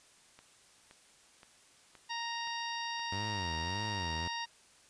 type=click train; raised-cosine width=0.3 ms; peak=-37 dBFS; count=6; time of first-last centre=0.39-2.994 s; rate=1.92 Hz
type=harmonic tone; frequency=932.3 Hz; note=A#5; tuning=in tune; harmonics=1 / 2 / 3 / 4 / 5 / 6; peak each=-39 / -42 / -44 / -45 / -46 / -47 dBFS; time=2.09-4.46 s; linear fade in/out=20 ms
type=tone with vibrato; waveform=sawtooth; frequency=92.6 Hz; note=F#2; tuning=2 cents sharp; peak=-34 dBFS; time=3.12-4.28 s; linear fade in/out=5 ms; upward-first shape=sine; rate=1.7 Hz; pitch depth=260 cents each way
effects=white hiss -62 dBFS RMS until 4.89 s + resampled to 22050 Hz